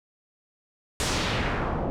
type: noise with low-pass filter sweep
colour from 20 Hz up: pink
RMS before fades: -27 dBFS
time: 1-1.9 s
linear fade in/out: 0 ms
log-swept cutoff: 9000 to 600 Hz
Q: 1.2
effects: none